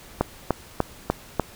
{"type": "click train", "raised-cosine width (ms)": 1, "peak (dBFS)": -5, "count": 5, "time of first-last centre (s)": [0.21, 1.397], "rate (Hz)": 3.37, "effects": ["pink hiss -46 dBFS RMS until 1.55 s"]}